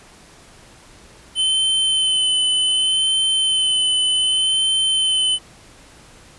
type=tone with vibrato; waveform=square; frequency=3054 Hz; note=G7; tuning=46 cents flat; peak=-16 dBFS; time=1.35-5.39 s; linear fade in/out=50 ms; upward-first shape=sine; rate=0.66 Hz; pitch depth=19 cents each way; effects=pink hiss -46 dBFS RMS until 6.38 s + resampled to 24000 Hz